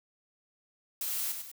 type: noise with echo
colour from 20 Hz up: blue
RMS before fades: -34 dBFS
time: 1.01-1.32 s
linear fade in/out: 2 ms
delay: 98 ms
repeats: 2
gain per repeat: -6 dB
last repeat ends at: 1.516 s
effects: none